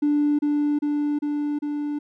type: tone with echo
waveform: triangle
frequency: 293.7 Hz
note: D4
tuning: in tune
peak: -14 dBFS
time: 0.02-0.39 s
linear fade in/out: 10 ms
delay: 400 ms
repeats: 4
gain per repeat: -2 dB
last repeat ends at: 1.99 s
effects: tanh soft clip ceiling -14 dBFS